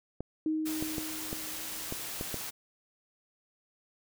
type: clicks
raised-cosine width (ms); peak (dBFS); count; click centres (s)
2; -22; 7; 0.206 / 0.825 / 0.982 / 1.329 / 1.924 / 2.211 / 2.343
type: tone with exponential decay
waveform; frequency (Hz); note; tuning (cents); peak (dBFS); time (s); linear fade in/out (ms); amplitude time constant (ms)
sine; 313; D#4; +10; -26; 0.46-2.26; 2; 390
type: noise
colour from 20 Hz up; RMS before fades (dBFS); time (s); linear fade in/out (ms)
white; -39; 0.65-2.51; 20
effects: none